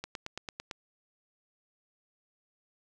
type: click train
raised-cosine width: 0.2 ms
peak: -20 dBFS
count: 7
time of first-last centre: 0.04-0.712 s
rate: 8.93 Hz
effects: none